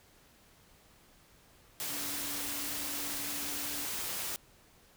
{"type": "tone in noise", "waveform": "sine", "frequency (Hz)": 287.6, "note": "D4", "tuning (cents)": -36, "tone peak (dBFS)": -47, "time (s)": [1.9, 3.85], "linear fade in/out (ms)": 0, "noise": "white", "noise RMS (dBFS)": -37, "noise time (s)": [1.8, 4.36], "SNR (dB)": -13, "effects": ["pink hiss -62 dBFS RMS until 4.96 s"]}